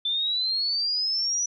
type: exponential sweep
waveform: sine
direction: up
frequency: 3520 to 5930 Hz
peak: -23 dBFS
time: 0.05-1.46 s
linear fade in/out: 5 ms
effects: none